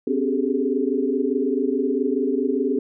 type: tone cluster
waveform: sine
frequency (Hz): 256 / 280.7 / 385.4 / 412.6 / 431.1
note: C4 / C#4 / G4 / G#4 / A4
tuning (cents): -38 / +22 / -29 / -11 / -35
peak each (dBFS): -24 / -25 / -26 / -26 / -28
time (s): 0.07-2.79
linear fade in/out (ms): 5
effects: none